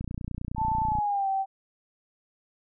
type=click train; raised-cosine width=5 ms; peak=-21 dBFS; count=30; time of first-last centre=0.01-0.986 s; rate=29.7 Hz
type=tone with pitch glide; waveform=sine; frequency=880 to 775 Hz; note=A5 to G5; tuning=0 to -20 cents; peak=-24 dBFS; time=0.56-1.46 s; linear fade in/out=50 ms; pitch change=-220 cents; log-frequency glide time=0.83-1.28 s
effects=none